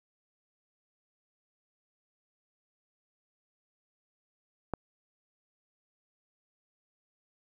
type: click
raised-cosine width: 1 ms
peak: -17 dBFS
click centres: 4.737 s
effects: 9-bit